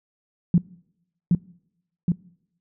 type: tone with echo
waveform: sine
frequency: 174.61 Hz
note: F3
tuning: in tune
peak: -12 dBFS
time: 0.54-0.58 s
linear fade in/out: 2 ms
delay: 770 ms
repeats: 2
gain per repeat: -2 dB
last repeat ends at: 2.12 s
effects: noise-tail reverb RT60 0.8 s tail -23 dB re dry